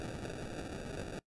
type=noise with sample-and-hold; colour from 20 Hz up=white; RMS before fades=-42 dBFS; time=0-1.19 s; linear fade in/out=0 ms; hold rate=1050 Hz; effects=noise-tail reverb RT60 0.1 s tail -22 dB re dry + resampled to 24000 Hz